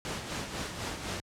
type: noise with tremolo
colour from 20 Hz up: pink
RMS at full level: -34 dBFS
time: 0.05-1.2 s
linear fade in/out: 0 ms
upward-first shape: sine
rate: 4 Hz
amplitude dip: 50%
effects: high-pass 60 Hz 12 dB/octave + low-pass 8000 Hz 12 dB/octave